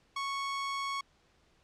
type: tone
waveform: sawtooth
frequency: 1106 Hz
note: C#6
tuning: 4 cents flat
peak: -29 dBFS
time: 0.16-1.01 s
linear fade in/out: 5 ms
effects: pink hiss -68 dBFS RMS until 1.63 s + low-pass 6000 Hz 12 dB/octave